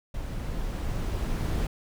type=noise with level ramp; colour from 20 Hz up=brown; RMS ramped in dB=-34 to -26 dBFS; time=0.14-1.67 s; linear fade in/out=5 ms; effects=none